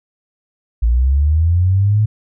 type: linear sweep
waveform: sine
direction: up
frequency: 55 to 109.3 Hz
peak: -10 dBFS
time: 0.82-2.06 s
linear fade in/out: 10 ms
effects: none